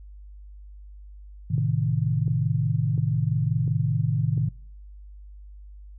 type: chord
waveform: sine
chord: A diminished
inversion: none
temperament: equal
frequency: 110 / 130.81 / 155.56 Hz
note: A2 / C3 / Eb3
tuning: 0 / 0 / 0 cents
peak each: -25 dBFS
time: 1.5-4.49 s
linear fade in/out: 10 ms
type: click train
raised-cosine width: 3 ms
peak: -25 dBFS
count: 5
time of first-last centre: 1.58-4.377 s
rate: 1.43 Hz
effects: noise-tail reverb RT60 0.6 s tail -26 dB re dry + added 50 Hz sine -41 dBFS peak until 5.98 s